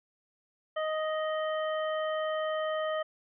harmonic tone with a mistuned harmonic, 624 Hz, D#5, 5 cents sharp, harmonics 1 / 2 / 3 / 5, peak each -30 / -36 / -40 / -44 dBFS, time 0.76-3.03 s, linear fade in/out 10 ms, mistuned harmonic 5, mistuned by -20 cents, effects none

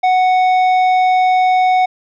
triangle tone with tanh clipping, 740 Hz, F#5, in tune, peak -11 dBFS, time 0.03-1.86 s, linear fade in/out 10 ms, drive 13 dB, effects none

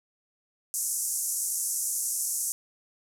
white band-pass noise, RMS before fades -30 dBFS, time 0.74-2.52 s, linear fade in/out 0 ms, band 6000 to 12000 Hz, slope 48 dB/octave, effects none

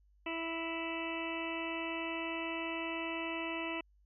harmonic tone, 329.6 Hz, E4, in tune, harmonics 1 / 2 / 3 / 4 / 6 / 7 / 8 / 9, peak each -40 / -44 / -44 / -49 / -46 / -48 / -42 / -48 dBFS, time 0.26-3.81 s, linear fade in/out 5 ms, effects added 50 Hz sine -64 dBFS peak until 4.05 s

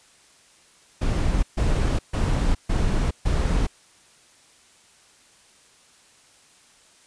brown noise bursts, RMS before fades -21 dBFS, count 5, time 1.01-3.67 s, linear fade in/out 10 ms, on 420 ms, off 140 ms, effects white hiss -55 dBFS RMS until 7.06 s + resampled to 22050 Hz

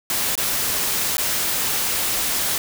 white noise with dropouts, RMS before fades -22 dBFS, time 0.1-2.58 s, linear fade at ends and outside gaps 1 ms, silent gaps 0.354-0.377 / 1.17-1.181 s, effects none

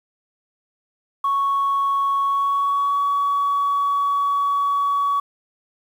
sine tone with pitch glide, 1108.7 to 1130 Hz, C#6 to C#6, 0 to +33 cents, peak -16 dBFS, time 1.24-5.2 s, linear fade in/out 5 ms, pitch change +33 cents, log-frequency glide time 2.23-3.01 s, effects tanh soft clip ceiling -13 dBFS + 8-bit

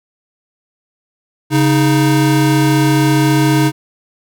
square tone pair together, 138.59 / 311.8 Hz, C#3 / D#4, 0 / +4 cents, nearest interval octave + major second, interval 1404 cents, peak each -13 dBFS, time 1.5-3.72 s, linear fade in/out 50 ms, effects none

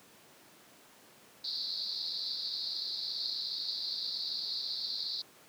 white band-pass noise, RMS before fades -37 dBFS, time 1.44-5.22 s, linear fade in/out 5 ms, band 3900 to 4800 Hz, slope 96 dB/octave, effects pink hiss -58 dBFS RMS until 5.48 s + high-pass 200 Hz 12 dB/octave

